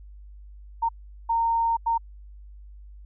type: tone bursts at uneven times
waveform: sine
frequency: 920 Hz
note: A#5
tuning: 23 cents flat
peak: -20 dBFS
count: 3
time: 0.82-0.89 / 1.29-1.77 / 1.86-1.98 s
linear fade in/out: 10 ms
effects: added 50 Hz sine -42 dBFS peak until 3.05 s